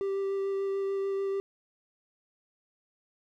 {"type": "tone with vibrato", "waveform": "triangle", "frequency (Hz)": 392, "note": "G4", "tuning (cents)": 0, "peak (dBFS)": -26, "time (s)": [0.01, 1.4], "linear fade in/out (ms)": 0, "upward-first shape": "sine", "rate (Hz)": 6.8, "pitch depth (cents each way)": 9, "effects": []}